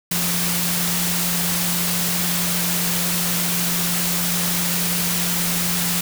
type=tone in noise; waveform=sine; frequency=174.61 Hz; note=F3; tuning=in tune; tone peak=-25 dBFS; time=0.11-6.01 s; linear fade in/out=5 ms; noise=white; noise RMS=-22 dBFS; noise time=0.11-6.01 s; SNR=-6 dB; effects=none